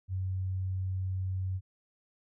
sine tone, 93.8 Hz, F#2, 24 cents sharp, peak -30 dBFS, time 0.08-1.61 s, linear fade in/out 50 ms, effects none

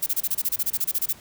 violet noise bursts, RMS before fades -23 dBFS, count 16, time 0.02-1.13 s, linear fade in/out 10 ms, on 45 ms, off 26 ms, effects pink hiss -48 dBFS RMS until 1.2 s + high-pass 60 Hz 12 dB/octave

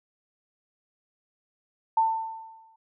sine tone with exponential decay, 894 Hz, A5, 27 cents sharp, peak -17 dBFS, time 1.97-2.76 s, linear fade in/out 5 ms, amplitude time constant 170 ms, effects none

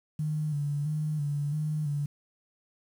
sine tone with vibrato, 148.8 Hz, D3, 23 cents sharp, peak -27 dBFS, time 0.19-2.06 s, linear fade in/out 5 ms, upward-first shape square, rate 1.5 Hz, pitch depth 47 cents each way, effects 9-bit

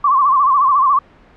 sine tone with vibrato, 1100 Hz, C#6, 14 cents flat, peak -9 dBFS, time 0.04-0.99 s, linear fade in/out 5 ms, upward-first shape sine, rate 14 Hz, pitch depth 110 cents each way, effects pink hiss -46 dBFS RMS until 1.36 s + low-pass 2000 Hz 12 dB/octave

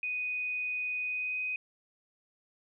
sine tone with pitch glide, 2489 to 2505 Hz, D#7 to D#7, 0 to +11 cents, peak -31 dBFS, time 0.03-1.56 s, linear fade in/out 2 ms, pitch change +11 cents, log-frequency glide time 1.02-1.39 s, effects none

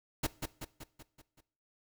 pink noise with echo, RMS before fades -31 dBFS, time 0.23-0.27 s, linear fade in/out 10 ms, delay 190 ms, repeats 6, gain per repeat -5 dB, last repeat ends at 1.41 s, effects noise-tail reverb RT60 0.5 s tail -19 dB re dry

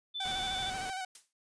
sine tone, 3520 Hz, A7, in tune, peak -35 dBFS, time 0.14-0.71 s, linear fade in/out 20 ms
sawtooth tone with vibrato, 758 Hz, F#5, 42 cents sharp, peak -32 dBFS, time 0.2-1.05 s, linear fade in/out 5 ms, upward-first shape square, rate 13 Hz, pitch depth 34 cents each way
pink noise, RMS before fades -44 dBFS, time 0.25-0.9 s, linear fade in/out 0 ms
blue noise with exponential decay, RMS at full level -44 dBFS, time 1.15-1.33 s, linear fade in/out 2 ms, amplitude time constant 37 ms
effects resampled to 22050 Hz

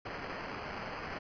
white noise with sample-and-hold, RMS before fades -41 dBFS, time 0.05-1.19 s, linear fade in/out 10 ms, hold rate 3675 Hz, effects resampled to 11025 Hz

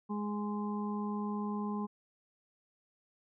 harmonic tone, 207.7 Hz, G#3, in tune, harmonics 1 / 2 / 4 / 5, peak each -34 / -43 / -45 / -43 dBFS, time 0.09-1.87 s, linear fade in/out 20 ms, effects none

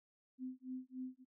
sine tone with tremolo, 256.8 Hz, C4, 32 cents flat, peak -40 dBFS, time 0.38-1.25 s, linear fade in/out 50 ms, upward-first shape sine, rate 3.5 Hz, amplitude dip 100%, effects noise-tail reverb RT60 0.1 s tail -24 dB re dry

